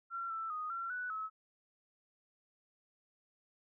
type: tone with pitch steps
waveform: sine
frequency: 1365 / 1328 / 1243 / 1361 / 1483 / 1291 Hz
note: F6 / E6 / D#6 / F6 / F#6 / E6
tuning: -40 / +12 / -2 / -45 / +4 / -37 cents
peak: -37 dBFS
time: 0.1-1.3 s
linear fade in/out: 50 ms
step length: 200 ms
effects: none